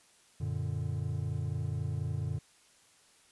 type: chord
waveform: triangle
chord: Gb augmented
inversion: none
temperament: equal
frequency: 92.5 / 116.54 / 146.83 Hz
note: Gb2 / Bb2 / D3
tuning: 0 / 0 / 0 cents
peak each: -34 dBFS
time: 0.4-2.39 s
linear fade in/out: 10 ms
effects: white hiss -63 dBFS RMS until 3.31 s + resampled to 24000 Hz